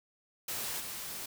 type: noise with level steps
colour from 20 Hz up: white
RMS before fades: -37 / -41 dBFS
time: 0.48-1.26 s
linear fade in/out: 5 ms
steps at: 0.79 s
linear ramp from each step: 20 ms
effects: none